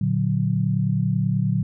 sine chord, Bb augmented, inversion none, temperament equal, 116.54 / 146.83 / 185 Hz, Bb2 / D3 / F#3, 0 / 0 / 0 cents, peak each -23 / -23 / -23 dBFS, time 0.01-1.63 s, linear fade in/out 5 ms, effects none

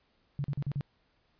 sine tone bursts, 141.3 Hz, C#3, 34 cents sharp, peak -29 dBFS, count 5, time 0.39-0.809 s, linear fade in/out 0 ms, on 51 ms, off 41 ms, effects pink hiss -71 dBFS RMS until 1.39 s + resampled to 11025 Hz

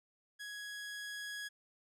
sawtooth tone with level ramp, 1667 Hz, G#6, 6 cents sharp, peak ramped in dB -40 to -37 dBFS, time 0.39-1.49 s, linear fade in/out 20 ms, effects low-pass 11000 Hz 12 dB/octave

